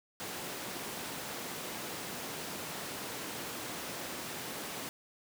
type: high-pass noise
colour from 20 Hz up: pink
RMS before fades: -41 dBFS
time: 0.2-4.89 s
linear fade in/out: 0 ms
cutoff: 190 Hz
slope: 12 dB/octave
effects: none